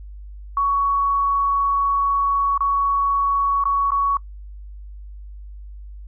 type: tone with dropouts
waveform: sine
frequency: 1119 Hz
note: C#6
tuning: 16 cents sharp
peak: -16 dBFS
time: 0.57-4.17 s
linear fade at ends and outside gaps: 2 ms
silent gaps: 2.577-2.606 / 3.639-3.654 / 3.906-3.918 s
effects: noise-tail reverb RT60 0.1 s tail -23 dB re dry + added 50 Hz sine -34 dBFS peak until 6.07 s